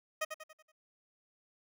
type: tone with echo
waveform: 15% pulse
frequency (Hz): 624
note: D#5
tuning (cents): +5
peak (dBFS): -25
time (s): 0.21-0.25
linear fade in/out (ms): 10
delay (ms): 94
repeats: 5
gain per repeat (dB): -7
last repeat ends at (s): 0.72
effects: none